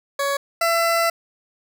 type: tone pair in turn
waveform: 20% pulse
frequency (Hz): 560 / 671.4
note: C#5 / E5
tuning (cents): +18 / +32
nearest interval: minor third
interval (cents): 314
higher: second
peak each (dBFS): -15 / -12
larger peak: second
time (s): 0.19-0.37 / 0.61-1.1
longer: second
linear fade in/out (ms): 5
effects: none

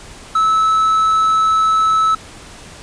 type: tone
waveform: triangle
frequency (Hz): 1303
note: E6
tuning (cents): -20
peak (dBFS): -9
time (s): 0.35-2.15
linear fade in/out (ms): 5
effects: pink hiss -37 dBFS RMS until 2.82 s + resampled to 22050 Hz

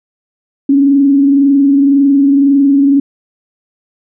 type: tone with frequency modulation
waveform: sine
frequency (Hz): 278.5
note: C#4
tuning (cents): +8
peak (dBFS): -5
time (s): 0.69-3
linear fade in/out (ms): 5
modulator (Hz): 21.9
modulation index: 0.37
effects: none

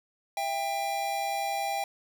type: tone pair together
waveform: square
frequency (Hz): 665.5 / 796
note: E5 / G5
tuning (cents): +16 / +26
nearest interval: minor third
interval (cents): 310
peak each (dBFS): -36 / -30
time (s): 0.37-1.84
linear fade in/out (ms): 2
effects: none

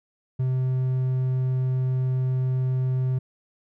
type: tone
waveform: triangle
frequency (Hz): 129.1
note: C3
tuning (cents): -23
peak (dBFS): -19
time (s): 0.39-3.19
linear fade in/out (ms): 10
effects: none

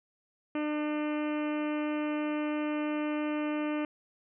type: harmonic tone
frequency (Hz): 300.5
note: D4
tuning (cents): +40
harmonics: 1 / 2 / 3 / 4 / 5 / 6 / 7 / 8 / 9 / 10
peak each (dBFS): -30 / -37 / -44 / -43 / -47 / -49 / -48 / -47 / -49 / -53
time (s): 0.55-3.85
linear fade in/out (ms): 2
effects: none

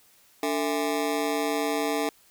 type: ring-modulated tone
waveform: 25% pulse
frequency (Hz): 369.4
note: F#4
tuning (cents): -3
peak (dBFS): -18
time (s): 0.43-2.09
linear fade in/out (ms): 0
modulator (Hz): 78.9
effects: white hiss -59 dBFS RMS until 2.3 s

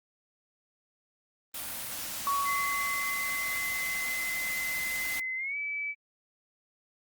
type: band-stop noise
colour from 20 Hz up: white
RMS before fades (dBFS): -37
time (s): 1.54-5.2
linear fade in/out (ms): 5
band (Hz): 340 to 480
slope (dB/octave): 96
type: tone with exponential decay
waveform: sine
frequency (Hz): 1122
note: C#6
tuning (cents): +21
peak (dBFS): -25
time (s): 2.27-5.13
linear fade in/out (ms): 0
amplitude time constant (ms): 620
type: tone with pitch glide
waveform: sine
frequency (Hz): 2050 to 2301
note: C7 to D7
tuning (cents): -36 to -36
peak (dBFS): -31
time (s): 2.44-5.95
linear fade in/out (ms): 50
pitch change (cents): +200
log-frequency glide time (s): 5.36-5.57
effects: Opus 32 kbps

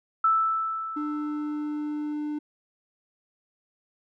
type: tone with exponential decay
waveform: sine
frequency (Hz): 1318.5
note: E6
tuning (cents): 0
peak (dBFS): -17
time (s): 0.24-2.13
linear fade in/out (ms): 5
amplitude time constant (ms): 410
type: tone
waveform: triangle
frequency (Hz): 298.7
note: D4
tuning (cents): +29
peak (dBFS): -26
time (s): 0.96-2.39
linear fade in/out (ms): 10
effects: none

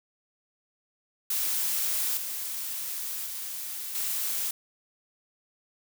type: noise with level steps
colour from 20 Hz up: blue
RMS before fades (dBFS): -28 / -34 / -36 / -30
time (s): 1.3-4.51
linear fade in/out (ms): 5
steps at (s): 2.17 / 3.26 / 3.95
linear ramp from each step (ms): 2
effects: none

